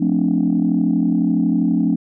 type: chord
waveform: sine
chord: D minor seventh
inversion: first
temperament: equal with one note detuned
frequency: 178.08 / 220 / 261.6 / 293.7 Hz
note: F3 / A3 / C4 / D4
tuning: +34 / 0 / 0 / 0 cents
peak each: -19 dBFS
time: 0-1.96 s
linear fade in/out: 10 ms
effects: tanh soft clip ceiling -7 dBFS